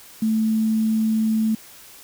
sine tone with quantisation, 220 Hz, A3, in tune, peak -17 dBFS, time 0.22-1.55 s, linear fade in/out 5 ms, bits 7, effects white hiss -45 dBFS RMS until 2.03 s

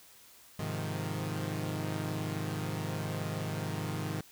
sawtooth chord, F minor seventh, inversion first, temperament equal, 103.83 / 130.81 / 155.56 / 174.61 Hz, Ab2 / C3 / Eb3 / F3, 0 / 0 / 0 / 0 cents, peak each -34 / -37 / -33 / -38 dBFS, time 0.59-4.21 s, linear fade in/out 5 ms, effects white hiss -57 dBFS RMS until 4.31 s

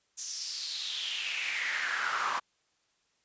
brown noise with high-pass filter sweep, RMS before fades -34 dBFS, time 0.17-2.4 s, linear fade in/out 20 ms, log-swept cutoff 6400 to 1100 Hz, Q 4.6, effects white hiss -73 dBFS RMS until 3.24 s + resampled to 16000 Hz

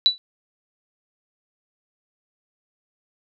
sine tone with exponential decay, 3951 Hz, B7, in tune, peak -8 dBFS, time 0.06-0.18 s, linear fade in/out 0 ms, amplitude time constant 26 ms, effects none

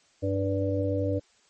harmonic tone with a mistuned harmonic, 98 Hz, G2, in tune, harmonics 1 / 3 / 5 / 6, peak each -28 / -30 / -30 / -32 dBFS, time 0.22-1.2 s, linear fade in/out 20 ms, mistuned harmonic 6, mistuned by -19 cents, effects white hiss -63 dBFS RMS until 1.49 s + MP3 32 kbps

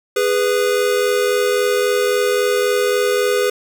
square tone pair together, 411.2 / 494.9 Hz, G#4 / B4, -17 / +4 cents, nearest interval minor third, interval 321 cents, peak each -18 dBFS, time 0.16-3.5 s, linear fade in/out 5 ms, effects none

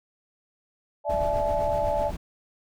sine chord, D suspended second, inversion none, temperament equal with one note detuned, 587.3 / 659.3 / 858.4 Hz, D5 / E5 / A5, 0 / 0 / -43 cents, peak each -26 / -28 / -28 dBFS, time 1.04-2.12 s, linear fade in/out 50 ms
brown noise with tremolo, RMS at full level -31 dBFS, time 1.09-2.17 s, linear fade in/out 10 ms, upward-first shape sine, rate 7.9 Hz, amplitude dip 40%
effects none

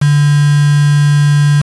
sine tone with quantisation, 145.7 Hz, D3, 13 cents flat, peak -6 dBFS, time 0.01-1.62 s, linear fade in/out 10 ms, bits 3, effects resampled to 24000 Hz

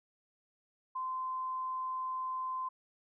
sine tone, 1034 Hz, C6, 21 cents flat, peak -34 dBFS, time 0.95-2.69 s, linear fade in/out 10 ms, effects none

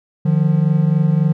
triangle tone pair together, 151.5 / 175.18 Hz, D#3 / F3, -46 / +6 cents, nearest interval minor third, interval 252 cents, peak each -12 / -14 dBFS, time 0.25-1.33 s, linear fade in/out 10 ms, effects none

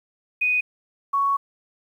sine tone pair in turn, 2489 / 1113.5 Hz, D#7 / C#6, 0 / +7 cents, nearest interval octave + major second, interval 1393 cents, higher first, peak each -18 dBFS, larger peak neither, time 0.41-0.61 / 1.13-1.37 s, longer second, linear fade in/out 10 ms, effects 9-bit

